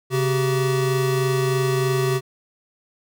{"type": "tone pair together", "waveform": "square", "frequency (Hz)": [135, 381.8], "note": ["C#3", "G4"], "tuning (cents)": [-45, -46], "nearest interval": "octave + tritone", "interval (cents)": 1799, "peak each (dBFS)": -22, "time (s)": [0.1, 2.21], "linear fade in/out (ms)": 50, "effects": []}